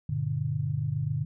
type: chord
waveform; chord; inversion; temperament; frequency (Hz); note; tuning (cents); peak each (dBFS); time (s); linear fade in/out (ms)
sine; G minor; none; equal with one note detuned; 98 / 119.4 / 146.83; G2 / Bb2 / D3; 0 / +42 / 0; -34 / -31 / -29; 0.09-1.25; 5
effects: none